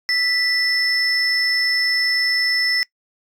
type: tone pair together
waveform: sine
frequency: 1975.5 / 5274 Hz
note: B6 / E8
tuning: 0 / 0 cents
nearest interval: octave + perfect fourth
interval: 1700 cents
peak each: -18 dBFS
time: 0.09-2.83 s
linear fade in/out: 0 ms
effects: noise-tail reverb RT60 0.1 s tail -23 dB re dry + tanh soft clip ceiling -11 dBFS